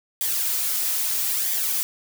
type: noise with flanger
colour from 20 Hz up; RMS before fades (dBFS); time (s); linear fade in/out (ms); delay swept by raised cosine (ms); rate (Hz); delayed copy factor
blue; -24; 0.21-1.83; 0; 0.73 to 4.63; 0.77; -0.55
effects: none